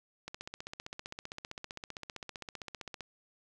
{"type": "click train", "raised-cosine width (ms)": 0.2, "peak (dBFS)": -24, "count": 43, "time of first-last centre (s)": [0.28, 3.007], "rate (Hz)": 15.4, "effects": []}